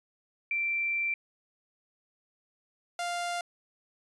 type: tone pair in turn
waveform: sine / sawtooth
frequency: 2349 / 698.4 Hz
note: D7 / F5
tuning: 0 / 0 cents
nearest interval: octave + major sixth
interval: 2100 cents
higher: first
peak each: -27 dBFS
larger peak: neither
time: 0.51-1.14 / 2.99-3.41 s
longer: first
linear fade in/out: 2 ms
effects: resampled to 24000 Hz